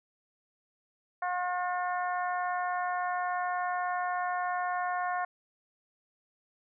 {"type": "harmonic tone", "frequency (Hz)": 359.3, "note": "F4", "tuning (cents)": 49, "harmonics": [2, 3, 4, 5, 6], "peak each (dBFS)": [-31, -35, -38, -40, -51], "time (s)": [1.22, 5.25], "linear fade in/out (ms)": 5, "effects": []}